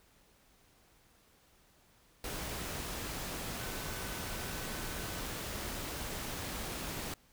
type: tone in noise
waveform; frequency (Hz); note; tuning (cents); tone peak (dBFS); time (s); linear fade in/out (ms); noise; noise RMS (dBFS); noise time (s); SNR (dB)
sine; 1512; F#6; +37; -51; 3.6-5.2; 2; pink; -40; 2.24-7.14; -14
effects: pink hiss -66 dBFS RMS until 7.32 s